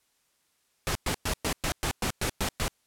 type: noise bursts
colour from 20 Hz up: pink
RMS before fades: -28 dBFS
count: 10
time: 0.87-2.68 s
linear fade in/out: 0 ms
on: 82 ms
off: 110 ms
effects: white hiss -71 dBFS RMS until 2.86 s + low-pass 12000 Hz 12 dB/octave